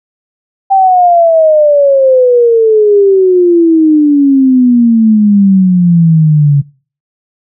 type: exponential sweep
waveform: sine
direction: down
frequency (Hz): 786 to 140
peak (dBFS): -3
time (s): 0.7-6.62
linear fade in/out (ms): 20
effects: noise-tail reverb RT60 0.4 s tail -23 dB re dry